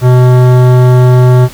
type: tone with hard clipping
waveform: sine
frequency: 125.5 Hz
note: B2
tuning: 28 cents sharp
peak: -4 dBFS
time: 0.01-1.49 s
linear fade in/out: 50 ms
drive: 16 dB
effects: pink hiss -31 dBFS RMS until 1.53 s